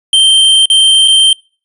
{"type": "tone with dropouts", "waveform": "square", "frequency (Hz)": 3136, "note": "G7", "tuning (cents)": 0, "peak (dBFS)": -5, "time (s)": [0.13, 1.33], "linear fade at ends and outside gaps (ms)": 2, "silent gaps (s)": [[0.657, 0.7], [1.077, 1.081]], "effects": ["noise-tail reverb RT60 0.4 s tail -26 dB re dry", "resampled to 24000 Hz"]}